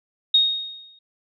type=tone with exponential decay; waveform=sine; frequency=3729 Hz; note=A#7; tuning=in tune; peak=-11 dBFS; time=0.34-0.99 s; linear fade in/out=5 ms; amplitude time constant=140 ms; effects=none